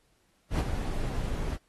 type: noise with ADSR envelope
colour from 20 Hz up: brown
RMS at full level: -23 dBFS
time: 0.5-1.58 s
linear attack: 91 ms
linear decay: 37 ms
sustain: -8 dB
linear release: 39 ms
effects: pink hiss -70 dBFS RMS until 1.68 s + AAC 32 kbps